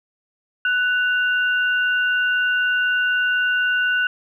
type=tone pair together; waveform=sine; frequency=1486 / 2792 Hz; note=F#6 / F7; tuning=+7 / -1 cents; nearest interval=major seventh; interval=1092 cents; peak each=-17 / -26 dBFS; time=0.65-4.07 s; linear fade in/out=2 ms; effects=none